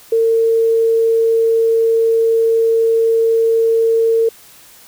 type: tone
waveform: sine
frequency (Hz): 454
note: A#4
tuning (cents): -46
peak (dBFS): -10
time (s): 0.12-4.29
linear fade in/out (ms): 5
effects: white hiss -43 dBFS RMS until 4.87 s